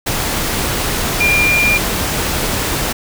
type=tone in noise; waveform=sine; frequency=2398 Hz; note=D7; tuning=36 cents sharp; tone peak=-11 dBFS; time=1.2-1.78 s; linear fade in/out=10 ms; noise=pink; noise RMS=-18 dBFS; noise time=0.06-2.93 s; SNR=+4 dB; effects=none